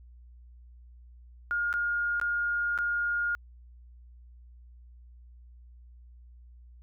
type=tone with dropouts; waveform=sine; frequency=1421 Hz; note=F6; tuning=30 cents sharp; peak=-26 dBFS; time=1.51-3.35 s; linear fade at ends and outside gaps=0 ms; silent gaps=1.728-1.739 / 2.199-2.214 / 2.777-2.787 s; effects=added 60 Hz sine -49 dBFS peak until 6.82 s